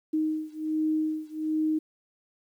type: beating tone pair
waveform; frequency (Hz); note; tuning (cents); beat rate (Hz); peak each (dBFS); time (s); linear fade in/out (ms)
sine; 311.1 / 312.4; D#4 / D#4; 0 / +7; 1.3; -28 / -29; 0.13-1.79; 10
effects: 10-bit